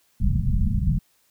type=low-pass noise; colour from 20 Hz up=pink; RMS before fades=-21 dBFS; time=0.2-0.99 s; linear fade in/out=10 ms; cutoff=220 Hz; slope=96 dB/octave; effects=white hiss -64 dBFS RMS until 1.3 s